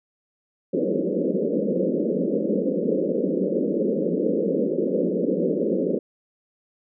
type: band-pass noise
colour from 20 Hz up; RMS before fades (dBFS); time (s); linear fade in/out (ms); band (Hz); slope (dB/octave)
white; -23; 0.73-5.99; 10; 170 to 550; 96
effects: none

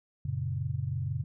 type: chord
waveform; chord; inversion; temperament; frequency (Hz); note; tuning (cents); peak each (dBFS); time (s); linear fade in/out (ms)
sine; F# major; none; equal; 92.5 / 116.54 / 138.59; F#2 / A#2 / C#3; 0 / 0 / 0; -35 / -34 / -33; 0.25-1.24; 5
effects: none

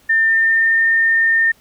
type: tone with pitch glide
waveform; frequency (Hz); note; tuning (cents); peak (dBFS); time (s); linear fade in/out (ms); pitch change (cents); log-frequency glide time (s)
sine; 1800 to 1816.7; A6 to A#6; +39 to -45; -11; 0.09-1.52; 10; +16; 0.2-0.87
effects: pink hiss -53 dBFS RMS until 1.6 s

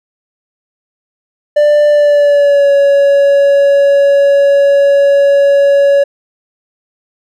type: tone with pitch glide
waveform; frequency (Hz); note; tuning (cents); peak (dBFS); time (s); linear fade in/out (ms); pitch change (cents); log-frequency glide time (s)
triangle; 591 to 561.7; D5 to C#5; +11 to +23; -3; 1.56-6.04; 10; -88; 1.89-2.71
effects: none

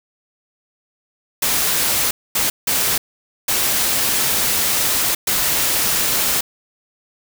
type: noise bursts at uneven times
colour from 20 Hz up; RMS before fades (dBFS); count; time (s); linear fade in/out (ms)
white; -18; 5; 1.42-2.11 / 2.35-2.5 / 2.67-2.98 / 3.48-5.15 / 5.27-6.41; 5
effects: none

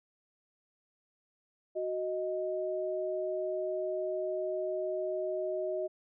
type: tone pair together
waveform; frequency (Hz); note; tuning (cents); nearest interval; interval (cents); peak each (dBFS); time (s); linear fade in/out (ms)
sine; 371.1 / 624.1; F#4 / D#5; +5 / +5; major sixth; 900; -35 / -33; 1.75-5.88; 20
effects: none

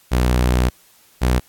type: tone pair in turn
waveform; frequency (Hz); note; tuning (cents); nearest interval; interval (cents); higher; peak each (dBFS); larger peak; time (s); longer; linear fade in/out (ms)
sawtooth; 61.74 / 62.1; B1 / B1; 0 / +10; unison; 10; second; -10; neither; 0.11-0.7 / 1.21-1.4; first; 20
effects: white hiss -53 dBFS RMS until 1.48 s + AAC 64 kbps

